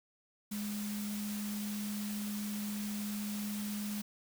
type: tone in noise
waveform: sine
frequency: 207.7 Hz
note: G#3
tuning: in tune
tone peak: -36 dBFS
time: 0.51-4.02 s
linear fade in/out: 10 ms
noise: white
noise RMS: -45 dBFS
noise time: 0.51-4.02 s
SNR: +6 dB
effects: none